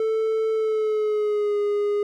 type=tone with pitch glide; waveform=triangle; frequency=441.5 to 411.9 Hz; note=A4 to G#4; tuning=+6 to -14 cents; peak=-18 dBFS; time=0-2.03 s; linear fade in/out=2 ms; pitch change=-120 cents; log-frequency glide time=0.51-1.58 s; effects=none